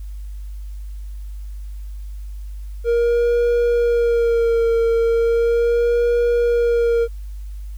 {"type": "tone with vibrato", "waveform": "triangle", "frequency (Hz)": 468.1, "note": "A#4", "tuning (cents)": 7, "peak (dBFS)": -12, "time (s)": [2.84, 7.08], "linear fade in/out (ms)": 50, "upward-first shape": "sine", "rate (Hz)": 0.37, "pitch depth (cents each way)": 30, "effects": ["added 50 Hz sine -28 dBFS peak until 7.77 s", "white hiss -56 dBFS RMS until 7.77 s"]}